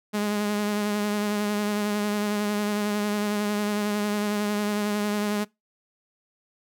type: tone with vibrato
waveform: sawtooth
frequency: 207.7 Hz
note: G#3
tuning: in tune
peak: -20 dBFS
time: 0.13-5.45 s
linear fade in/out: 20 ms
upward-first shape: sine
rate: 11 Hz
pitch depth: 23 cents each way
effects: noise-tail reverb RT60 0.2 s tail -23 dB re dry